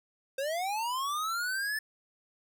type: linear sweep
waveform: square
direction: up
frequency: 521 to 1760 Hz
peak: -31 dBFS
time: 0.38-1.79 s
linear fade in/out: 5 ms
effects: none